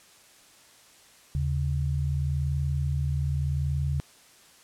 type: tone pair together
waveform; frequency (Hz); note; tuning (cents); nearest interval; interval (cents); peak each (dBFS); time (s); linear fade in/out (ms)
sine; 77.78 / 138.59; D#2 / C#3; 0 / 0; minor seventh; 1000; -27 / -27; 1.35-4; 0
effects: white hiss -55 dBFS RMS until 4.63 s + low-pass 10000 Hz 12 dB/octave